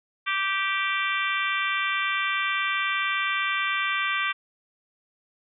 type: harmonic tone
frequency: 390.3 Hz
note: G4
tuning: 8 cents flat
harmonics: 3 / 4 / 5 / 6 / 7 / 8 / 9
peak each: -29 / -30 / -31 / -29 / -34 / -36 / -36 dBFS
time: 0.26-4.33 s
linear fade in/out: 20 ms
effects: none